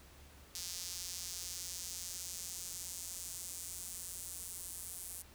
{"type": "tone with high-pass filter sweep", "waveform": "sawtooth", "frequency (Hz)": 178.3, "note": "F3", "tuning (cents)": 36, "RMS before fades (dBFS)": -45, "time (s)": [0.55, 5.22], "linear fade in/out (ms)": 2, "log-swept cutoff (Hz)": [5400, 9200], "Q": 1.7, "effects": ["added 71 Hz sine -60 dBFS peak until 5.34 s", "pink hiss -60 dBFS RMS until 5.34 s"]}